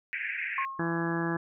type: band-pass noise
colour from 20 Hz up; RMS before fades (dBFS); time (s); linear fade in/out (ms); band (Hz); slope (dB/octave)
white; -34; 0.13-0.65; 0; 1600 to 2500; 96
type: tone with exponential decay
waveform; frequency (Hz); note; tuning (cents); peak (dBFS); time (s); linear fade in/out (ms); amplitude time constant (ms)
sine; 1078; C#6; -49; -26; 0.58-1.14; 2; 120
type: harmonic tone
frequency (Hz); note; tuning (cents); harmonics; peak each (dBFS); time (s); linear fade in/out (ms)
167.6; E3; +29; 1 / 2 / 3 / 4 / 5 / 6 / 7 / 8 / 9 / 10; -32 / -31 / -42 / -42 / -40 / -40 / -41 / -43 / -44 / -36; 0.79-1.37; 5
effects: none